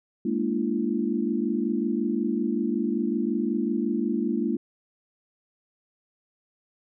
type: chord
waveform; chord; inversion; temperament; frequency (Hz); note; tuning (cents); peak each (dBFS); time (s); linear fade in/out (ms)
sine; Bb dominant seventh; third; equal with one note detuned; 207.7 / 233.1 / 293.7 / 340.7; Ab3 / Bb3 / D4 / F4; 0 / 0 / 0 / -43; -29 / -27 / -30 / -29; 0.25-4.57; 5
effects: none